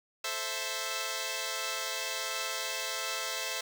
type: chord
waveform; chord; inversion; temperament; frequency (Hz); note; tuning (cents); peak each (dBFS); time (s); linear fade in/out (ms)
5% pulse; A minor; none; equal; 440 / 523.3 / 659.3; A4 / C5 / E5; 0 / 0 / 0; -29 / -25 / -25; 0.24-3.61; 5
effects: none